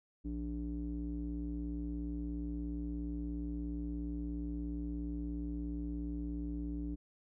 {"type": "tone with low-pass filter", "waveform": "square", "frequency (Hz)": 58.5, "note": "A#1", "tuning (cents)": 7, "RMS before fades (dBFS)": -39, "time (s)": [0.24, 6.96], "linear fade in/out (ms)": 20, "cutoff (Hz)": 280, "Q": 6, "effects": []}